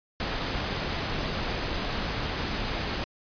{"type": "noise", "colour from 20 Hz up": "pink", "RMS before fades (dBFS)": -30, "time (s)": [0.2, 3.04], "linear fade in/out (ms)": 0, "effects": ["resampled to 11025 Hz"]}